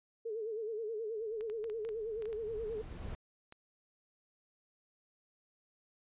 sine tone with vibrato, 440 Hz, A4, in tune, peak -36 dBFS, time 0.25-2.82 s, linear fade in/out 10 ms, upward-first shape sine, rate 9.4 Hz, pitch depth 93 cents each way
brown noise with exponential growth, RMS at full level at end -39 dBFS, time 1.17-3.15 s, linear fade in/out 0 ms, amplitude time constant 430 ms
clicks, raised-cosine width 0.3 ms, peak -36 dBFS, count 10, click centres 1.409 / 1.499 / 1.642 / 1.699 / 1.85 / 1.89 / 2.223 / 2.256 / 2.329 / 3.524 s
effects resampled to 8000 Hz

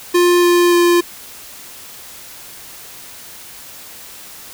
square tone with pitch steps, 352.1 / 349.9 / 347.7 Hz, F4 / F4 / F4, +14 / +3 / -8 cents, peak -10 dBFS, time 0.14-1.01 s, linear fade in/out 10 ms, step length 290 ms, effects white hiss -36 dBFS RMS until 4.53 s

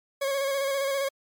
40% pulse tone with vibrato, 550 Hz, C#5, 14 cents flat, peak -24 dBFS, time 0.21-1.09 s, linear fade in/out 10 ms, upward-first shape square, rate 15 Hz, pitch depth 27 cents each way, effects MP3 96 kbps

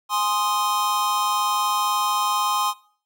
square chord, Ab major, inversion none, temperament equal, 830.6 / 1046.5 / 1244.5 Hz, Ab5 / C6 / Eb6, 0 / 0 / 0 cents, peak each -27 / -23 / -27 dBFS, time 0.09-2.74 s, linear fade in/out 50 ms, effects noise-tail reverb RT60 0.5 s tail -21 dB re dry

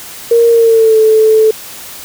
sine tone with pitch glide, 466.2 to 437.5 Hz, A#4 to A4, 0 to -10 cents, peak -4 dBFS, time 0.31-1.51 s, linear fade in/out 5 ms, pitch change -110 cents, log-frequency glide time 0.49-0.99 s, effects white hiss -29 dBFS RMS until 2.04 s

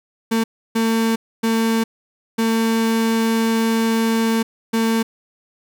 35% pulse tone bursts at uneven times, 225.7 Hz, A3, 44 cents sharp, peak -14 dBFS, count 5, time 0.31-0.44 / 0.75-1.16 / 1.43-1.84 / 2.38-4.43 / 4.73-5.03 s, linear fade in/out 10 ms, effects none

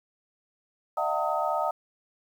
sine tone cluster, 607 / 676 / 751 / 908 / 1263 Hz, D#5 / E5 / F#5 / A#5 / D#6, -43 / +43 / +26 / -46 / +26 cents, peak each -31 dBFS, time 0.97-1.71 s, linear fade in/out 5 ms, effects 9-bit

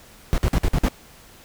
brown noise bursts, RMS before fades -18 dBFS, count 6, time 0.33-0.885 s, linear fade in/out 0 ms, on 50 ms, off 51 ms, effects pink hiss -48 dBFS RMS until 1.44 s

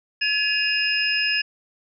sine tone cluster, 1702 / 2516 / 2804 / 5100 Hz, G#6 / D#7 / F7 / D#8, +42 / +19 / +6 / +42 cents, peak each -25 dBFS, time 0.21-1.42 s, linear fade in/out 10 ms, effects none

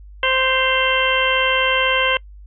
harmonic tone with a mistuned harmonic, 522 Hz, C5, 4 cents flat, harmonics 1 / 2 / 3 / 4 / 5 / 6, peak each -22 / -22 / -22 / -22 / -22 / -22 dBFS, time 0.23-2.17 s, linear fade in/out 2 ms, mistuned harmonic 5, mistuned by +69 cents, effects noise-tail reverb RT60 0.1 s tail -25 dB re dry + added 50 Hz sine -37 dBFS peak until 2.46 s

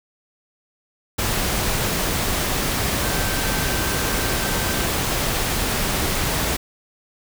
sine tone in noise, 1556 Hz, G6, 13 cents flat, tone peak -32 dBFS, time 3.02-4.87 s, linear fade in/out 10 ms, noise pink, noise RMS -22 dBFS, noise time 1.18-6.57 s, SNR -13 dB, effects none

